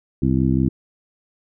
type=harmonic tone; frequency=65.41 Hz; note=C2; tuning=in tune; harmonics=1 / 2 / 3 / 4 / 5; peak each=-24 / -20 / -21 / -21 / -24 dBFS; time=0.22-0.69 s; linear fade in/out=5 ms; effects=none